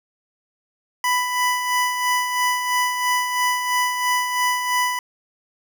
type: tone with tremolo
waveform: 25% pulse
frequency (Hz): 992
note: B5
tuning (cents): +7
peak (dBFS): -13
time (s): 1.04-4.99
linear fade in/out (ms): 2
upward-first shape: sine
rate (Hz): 3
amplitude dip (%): 50
effects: none